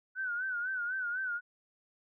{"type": "tone with vibrato", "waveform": "sine", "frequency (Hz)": 1480, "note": "F#6", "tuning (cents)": 0, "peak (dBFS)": -32, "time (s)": [0.15, 1.41], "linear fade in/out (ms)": 50, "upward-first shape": "sine", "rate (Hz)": 4, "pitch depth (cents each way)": 88, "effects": []}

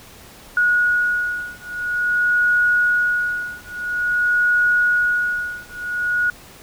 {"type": "beating tone pair", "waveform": "sine", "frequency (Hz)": [1453, 1453.49], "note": ["F#6", "F#6"], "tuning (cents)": [-32, -31], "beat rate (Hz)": 0.49, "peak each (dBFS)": -19, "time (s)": [0.57, 6.3], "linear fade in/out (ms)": 2, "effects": ["pink hiss -43 dBFS RMS until 6.62 s"]}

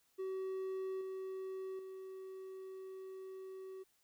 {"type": "tone with level steps", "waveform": "triangle", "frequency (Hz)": 379.6, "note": "F#4", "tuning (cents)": 44, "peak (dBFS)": [-36, -39, -44], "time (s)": [0.18, 3.84], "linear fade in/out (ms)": 20, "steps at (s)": [1.01, 1.79], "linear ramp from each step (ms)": 2, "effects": ["white hiss -75 dBFS RMS until 4.03 s"]}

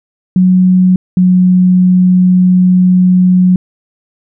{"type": "tone pair in turn", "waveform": "sine", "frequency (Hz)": [183.9, 182.52], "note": ["F#3", "F#3"], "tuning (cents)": [-10, -23], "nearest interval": "unison", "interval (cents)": 13, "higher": "first", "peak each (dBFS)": -4, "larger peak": "neither", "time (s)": [[0.36, 0.96], [1.17, 3.56]], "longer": "second", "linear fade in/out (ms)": 2, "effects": []}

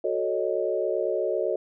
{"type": "chord", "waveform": "sine", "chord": "D# half-diminished seventh", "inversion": "first", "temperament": "equal", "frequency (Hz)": [370, 440, 554.4, 622.3], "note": ["F#4", "A4", "C#5", "D#5"], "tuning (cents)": [0, 0, 0, 0], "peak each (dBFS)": -29, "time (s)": [0.04, 1.56], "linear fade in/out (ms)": 5, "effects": []}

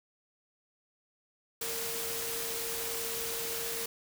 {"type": "tone in noise", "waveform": "sine", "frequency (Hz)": 460, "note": "A#4", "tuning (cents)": -23, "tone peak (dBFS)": -41, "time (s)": [1.61, 3.86], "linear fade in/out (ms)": 5, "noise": "white", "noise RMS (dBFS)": -36, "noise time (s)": [1.61, 3.86], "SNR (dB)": -8, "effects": []}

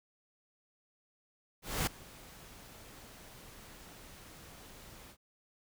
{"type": "noise with ADSR envelope", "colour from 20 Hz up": "pink", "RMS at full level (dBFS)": -31, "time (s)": [1.62, 5.17], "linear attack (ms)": 250, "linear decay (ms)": 4, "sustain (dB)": -22, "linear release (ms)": 69, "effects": []}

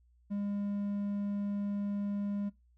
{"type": "tone", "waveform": "triangle", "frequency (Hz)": 202.7, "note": "G#3", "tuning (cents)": -42, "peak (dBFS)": -30, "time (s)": [0.3, 2.5], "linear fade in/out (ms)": 20, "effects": ["noise-tail reverb RT60 0.2 s tail -21 dB re dry", "added 60 Hz sine -63 dBFS peak until 2.77 s"]}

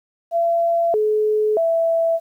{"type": "tone with pitch steps", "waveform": "sine", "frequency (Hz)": [677, 427.4, 662], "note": ["E5", "G#4", "E5"], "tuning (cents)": [46, 50, 7], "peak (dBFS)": -15, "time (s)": [0.31, 2.2], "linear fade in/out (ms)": 50, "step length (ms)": 630, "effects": ["9-bit"]}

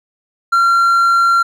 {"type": "tone", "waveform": "triangle", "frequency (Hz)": 1373, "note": "F6", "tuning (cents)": -30, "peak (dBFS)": -7, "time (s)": [0.52, 1.43], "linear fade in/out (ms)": 10, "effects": []}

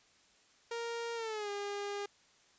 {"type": "tone with pitch glide", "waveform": "sawtooth", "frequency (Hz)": [466.2, 405.9], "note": ["A#4", "G#4"], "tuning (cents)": [0, -40], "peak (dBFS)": -33, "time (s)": [0.71, 2.06], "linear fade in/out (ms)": 5, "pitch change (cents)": -240, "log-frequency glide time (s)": [1.15, 1.5], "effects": ["white hiss -66 dBFS RMS until 2.58 s", "resampled to 16000 Hz"]}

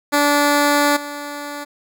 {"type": "tone with level steps", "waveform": "10% pulse", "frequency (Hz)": 290, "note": "D4", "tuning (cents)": -22, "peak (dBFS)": [-5, -19], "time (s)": [0.12, 1.65], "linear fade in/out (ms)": 20, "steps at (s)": 0.96, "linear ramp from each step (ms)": 10, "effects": []}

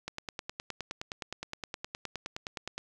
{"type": "click train", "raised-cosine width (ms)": 0.2, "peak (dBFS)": -19, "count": 27, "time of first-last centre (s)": [0.08, 2.78], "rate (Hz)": 9.63, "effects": []}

